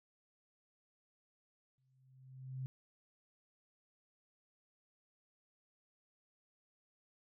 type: tone with exponential growth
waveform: sine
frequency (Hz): 130.81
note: C3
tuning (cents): 0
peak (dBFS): -37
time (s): 1.78-2.66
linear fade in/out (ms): 0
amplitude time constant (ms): 190
effects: none